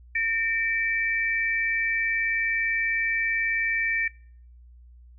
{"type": "tone pair together", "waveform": "sine", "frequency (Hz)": [1819.2, 2320], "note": ["A#6", "D7"], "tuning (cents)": [-43, -22], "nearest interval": "major third", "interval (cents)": 421, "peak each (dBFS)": -25, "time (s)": [0.15, 4.08], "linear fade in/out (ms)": 5, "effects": ["noise-tail reverb RT60 0.6 s tail -26 dB re dry", "added 60 Hz sine -47 dBFS peak until 5.18 s"]}